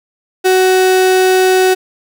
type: tone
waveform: 35% pulse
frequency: 373.2 Hz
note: F#4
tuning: 15 cents sharp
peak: -6 dBFS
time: 0.44-1.75 s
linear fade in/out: 20 ms
effects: none